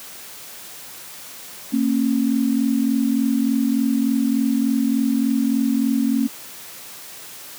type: tone pair together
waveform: sine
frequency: 229.2 / 272.6 Hz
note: A#3 / C#4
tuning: -29 / -29 cents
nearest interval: minor third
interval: 300 cents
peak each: -19 dBFS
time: 1.72-6.28 s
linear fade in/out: 20 ms
effects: white hiss -38 dBFS RMS until 7.58 s + high-pass 100 Hz 12 dB/octave